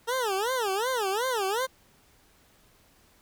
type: tone with vibrato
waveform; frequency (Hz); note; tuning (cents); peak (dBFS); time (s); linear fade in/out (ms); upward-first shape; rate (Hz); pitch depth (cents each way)
20% pulse; 446.1; A4; +24; -21; 0.07-1.67; 20; sine; 2.7; 280
effects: pink hiss -61 dBFS RMS until 3.21 s